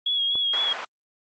sine tone with vibrato, 3322 Hz, G#7, in tune, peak -21 dBFS, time 0.06-0.73 s, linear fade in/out 5 ms, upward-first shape sine, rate 4 Hz, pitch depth 36 cents each way
click, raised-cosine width 1 ms, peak -24 dBFS, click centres 0.355 s
white band-pass noise, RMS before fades -33 dBFS, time 0.53-0.85 s, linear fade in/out 5 ms, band 640 to 1800 Hz, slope 12 dB/octave
effects Opus 24 kbps

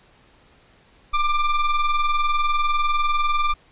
square ring-modulated tone, 591 Hz, D5, 11 cents sharp, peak -15 dBFS, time 1.13-3.54 s, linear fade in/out 10 ms, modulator 601 Hz, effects pink hiss -55 dBFS RMS until 3.71 s + resampled to 8000 Hz

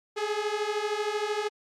sawtooth beating tone pair, 413.3 / 426.3 Hz, G#4 / G#4, -8 / +45 cents, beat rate 13 Hz, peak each -27 / -26 dBFS, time 0.16-1.49 s, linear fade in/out 20 ms, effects low-pass 6000 Hz 12 dB/octave + Opus 48 kbps

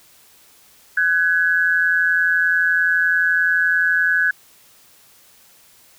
sine tone pair together, 1500 / 1671.6 Hz, F#6 / G#6, +23 / +11 cents, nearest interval major second, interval 188 cents, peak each -17 dBFS, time 0.97-4.31 s, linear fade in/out 5 ms, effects white hiss -51 dBFS RMS until 5.98 s

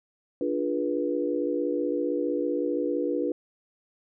sine chord, D diminished seventh, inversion none, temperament equal with one note detuned, 293.7 / 349.2 / 415.3 / 486.8 Hz, D4 / F4 / Ab4 / Cb5, 0 / 0 / 0 / -25 cents, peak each -29 / -30 / -34 / -29 dBFS, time 0.41-3.32 s, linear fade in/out 2 ms, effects none

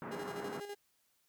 pink band-pass noise, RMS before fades -44 dBFS, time 0.02-0.6 s, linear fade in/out 0 ms, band 160 to 1700 Hz, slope 24 dB/octave
35% pulse tone with tremolo, 407.4 Hz, G#4, 33 cents flat, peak -39 dBFS, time 0.11-0.75 s, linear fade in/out 10 ms, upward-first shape square, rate 12 Hz, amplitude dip 50%
effects white hiss -75 dBFS RMS until 1.28 s

